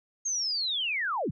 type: linear sweep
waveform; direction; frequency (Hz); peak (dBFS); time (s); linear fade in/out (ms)
sine; down; 6520 to 82.2; -27; 0.25-1.31; 10
effects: none